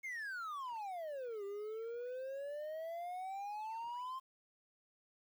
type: exponential two-way sweep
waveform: triangle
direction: down then up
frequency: 2190 to 394.7 to 1060 Hz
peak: -39 dBFS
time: 0.03-4.2 s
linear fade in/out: 20 ms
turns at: 1.44 s
effects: 11-bit